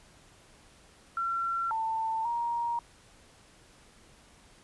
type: tone with pitch steps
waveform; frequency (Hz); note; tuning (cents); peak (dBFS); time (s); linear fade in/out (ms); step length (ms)
sine; 1360 / 892 / 941; F6 / A5 / A#5; -46 / +23 / +16; -28; 1.17-2.79; 2; 540
effects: pink hiss -58 dBFS RMS until 4.63 s + resampled to 24000 Hz